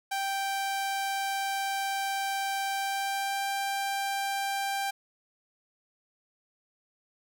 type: tone with pitch glide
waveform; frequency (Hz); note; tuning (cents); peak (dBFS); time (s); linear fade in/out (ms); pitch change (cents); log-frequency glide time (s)
sawtooth; 784 to 789.5; G5 to G5; 0 to +12; -25; 0.11-4.91; 10; +12; 2.7-3.46
effects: none